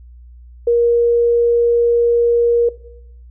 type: tone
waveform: sine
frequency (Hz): 472.5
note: A#4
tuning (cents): +23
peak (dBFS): -10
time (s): 0.67-2.69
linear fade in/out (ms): 5
effects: noise-tail reverb RT60 0.8 s tail -19 dB re dry + added 60 Hz sine -37 dBFS peak until 3.3 s